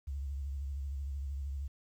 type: tone with vibrato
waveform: sine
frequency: 69.3 Hz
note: C#2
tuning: in tune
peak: -35 dBFS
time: 0.07-1.68 s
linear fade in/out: 10 ms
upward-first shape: sine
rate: 13 Hz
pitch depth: 84 cents each way
effects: 11-bit